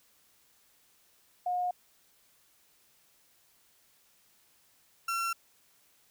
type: tone pair in turn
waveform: sine / 35% pulse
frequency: 719 / 1357.3 Hz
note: F#5 / F6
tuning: -50 / -50 cents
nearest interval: major seventh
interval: 1100 cents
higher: second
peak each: -28 dBFS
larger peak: neither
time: 1.46-1.71 / 5.08-5.33 s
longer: neither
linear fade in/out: 5 ms
effects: white hiss -66 dBFS RMS until 6.1 s